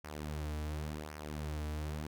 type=tone with flanger; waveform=sawtooth; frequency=75.8 Hz; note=D#2; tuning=45 cents flat; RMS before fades=-40 dBFS; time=0.04-2.07 s; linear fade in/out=5 ms; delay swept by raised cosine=0.25 to 5.65 ms; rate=0.91 Hz; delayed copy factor=-0.65; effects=none